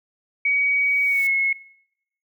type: tone with pitch glide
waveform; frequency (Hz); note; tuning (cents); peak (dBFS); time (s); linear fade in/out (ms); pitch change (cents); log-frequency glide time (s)
sine; 2260 to 2179; C#7 to C#7; +33 to -30; -17; 0.45-1.53; 5; -63; 1.06-1.3
type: noise with exponential growth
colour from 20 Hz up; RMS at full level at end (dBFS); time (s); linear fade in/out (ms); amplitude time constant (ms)
blue; -37; 0.53-1.27; 1; 160
effects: noise-tail reverb RT60 0.8 s tail -23 dB re dry